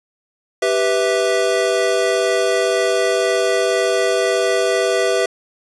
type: chord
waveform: square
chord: E minor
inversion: first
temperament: equal with one note detuned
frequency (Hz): 392 / 493.9 / 654.7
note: G4 / B4 / E5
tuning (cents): 0 / 0 / -12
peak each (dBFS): -20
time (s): 0.62-5.26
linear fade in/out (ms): 5
effects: resampled to 22050 Hz + 7-bit